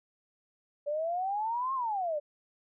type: exponential two-way sweep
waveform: sine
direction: up then down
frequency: 572 to 1087 to 572 Hz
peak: -29 dBFS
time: 0.86-2.2 s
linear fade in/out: 20 ms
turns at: 1.74 s
effects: none